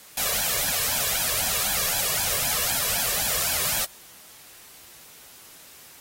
white noise with flanger, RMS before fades -25 dBFS, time 0.17-3.85 s, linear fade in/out 5 ms, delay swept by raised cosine 1.2 to 1.8 ms, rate 3.9 Hz, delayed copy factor +0.9, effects white hiss -48 dBFS RMS until 6 s + AAC 48 kbps

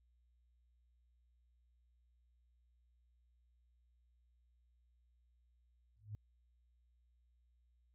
sine tone with exponential growth, 105.1 Hz, G#2, 21 cents sharp, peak -39 dBFS, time 5.96-6.15 s, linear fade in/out 0 ms, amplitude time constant 41 ms, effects added 60 Hz sine -70 dBFS peak until 7.94 s

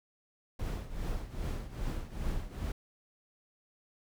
brown noise with tremolo, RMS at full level -33 dBFS, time 0.59-2.72 s, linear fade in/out 5 ms, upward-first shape triangle, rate 2.5 Hz, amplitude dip 80%, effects none

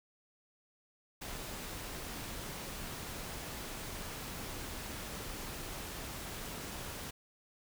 pink noise, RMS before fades -43 dBFS, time 1.21-7.11 s, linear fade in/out 10 ms, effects none

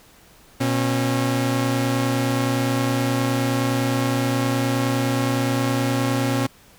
sawtooth tone pair together, 121.03 / 271.7 Hz, B2 / C#4, -35 / -35 cents, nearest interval octave + major second, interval 1400 cents, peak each -18 dBFS, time 0.6-6.47 s, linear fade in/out 10 ms, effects pink hiss -51 dBFS RMS until 6.78 s

